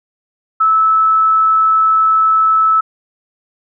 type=tone; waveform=sine; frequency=1306 Hz; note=E6; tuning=17 cents flat; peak=-8 dBFS; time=0.6-2.81 s; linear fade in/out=10 ms; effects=none